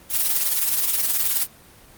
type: noise with tremolo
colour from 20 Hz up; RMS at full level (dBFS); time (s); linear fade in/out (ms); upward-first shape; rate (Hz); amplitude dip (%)
blue; -18; 0.09-1.47; 50; triangle; 19; 60
effects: pink hiss -48 dBFS RMS until 1.97 s + Opus 24 kbps